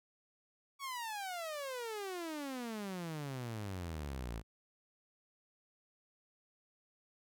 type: exponential sweep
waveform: sawtooth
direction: down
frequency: 1135 to 52.7 Hz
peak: -36 dBFS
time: 0.79-4.43 s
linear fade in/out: 50 ms
effects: none